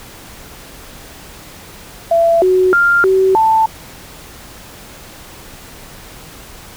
sine tone with pitch steps, 671 / 370.4 / 1396 / 380.2 / 885 Hz, E5 / F#4 / F6 / F#4 / A5, +31 / +2 / -1 / +47 / +10 cents, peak -8 dBFS, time 2.11-3.66 s, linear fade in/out 5 ms, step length 310 ms, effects pink hiss -36 dBFS RMS until 6.76 s

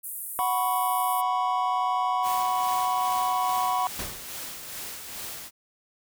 pink band-pass noise, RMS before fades -36 dBFS, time 0.03-1.22 s, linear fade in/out 20 ms, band 9200 to 16000 Hz, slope 48 dB/octave
triangle chord, F# suspended fourth, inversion none, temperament equal, 740 / 987.8 / 1108.7 Hz, F#5 / B5 / C#6, 0 / 0 / 0 cents, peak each -25 / -25 / -27 dBFS, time 0.39-3.87 s, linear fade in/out 0 ms
white noise with tremolo, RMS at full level -36 dBFS, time 2.22-5.51 s, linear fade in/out 50 ms, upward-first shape sine, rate 2.4 Hz, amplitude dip 40%
pink noise with exponential decay, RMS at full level -31 dBFS, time 3.99-4.39 s, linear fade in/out 2 ms, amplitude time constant 86 ms
effects none

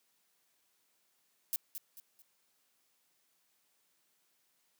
violet noise with echo, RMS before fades -33 dBFS, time 1.53-1.56 s, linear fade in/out 0 ms, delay 220 ms, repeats 3, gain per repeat -9 dB, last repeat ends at 2.22 s, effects white hiss -75 dBFS RMS until 4.79 s + high-pass 150 Hz 12 dB/octave

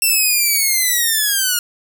5% pulse linear sweep, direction down, 2700 to 1414 Hz, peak -4 dBFS, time 0.02-1.59 s, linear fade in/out 2 ms, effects none

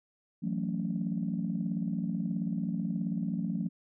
sine chord, F# minor seventh, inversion third, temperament just, 166.5 / 185 / 222 / 277.5 Hz, E3 / F#3 / A3 / C#4, +18 / 0 / +16 / +2 cents, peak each -35 / -33 / -34 / -39 dBFS, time 0.42-3.69 s, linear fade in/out 20 ms, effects tanh soft clip ceiling -20 dBFS

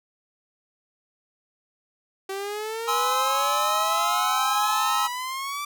sawtooth exponential sweep, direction up, 383.4 to 1174.7 Hz, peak -25 dBFS, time 2.29-5.65 s, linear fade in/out 5 ms
square chord, Ab augmented, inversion none, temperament just, 830.6 / 1038.3 / 1297.8 Hz, Ab5 / C6 / E6, 0 / -14 / -27 cents, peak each -29 / -28 / -25 dBFS, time 2.87-5.08 s, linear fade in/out 20 ms
effects none

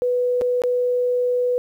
sine tone with dropouts, 493.9 Hz, B4, in tune, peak -17 dBFS, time 0.02-1.58 s, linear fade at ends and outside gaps 0 ms, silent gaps 0.412-0.418 / 0.619-0.637 s, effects 9-bit

